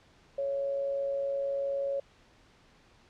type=tone with amplitude modulation; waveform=sine; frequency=554.4 Hz; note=C#5; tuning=in tune; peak=-27 dBFS; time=0.38-2 s; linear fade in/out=5 ms; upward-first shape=sine; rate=121 Hz; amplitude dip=35%; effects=pink hiss -61 dBFS RMS until 3.09 s + low-pass 5000 Hz 12 dB/octave